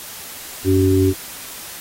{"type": "harmonic tone", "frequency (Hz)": 94.9, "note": "F#2", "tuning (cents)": 44, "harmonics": [1, 3, 4], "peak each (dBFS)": [-16, -16, -16], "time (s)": [0.64, 1.14], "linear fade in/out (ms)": 50, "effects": ["white hiss -34 dBFS RMS until 1.8 s", "AAC 48 kbps"]}